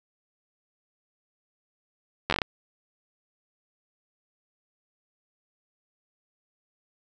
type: slowing click train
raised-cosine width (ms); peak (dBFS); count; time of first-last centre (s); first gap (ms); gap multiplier
0.3; -8; 7; 2.3-2.418; 11; 1.23
effects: none